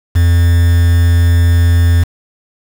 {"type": "tone with quantisation", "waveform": "triangle", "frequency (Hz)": 85.8, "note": "F2", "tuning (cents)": -30, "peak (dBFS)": -4, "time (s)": [0.15, 2.04], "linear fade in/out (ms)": 10, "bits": 4, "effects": []}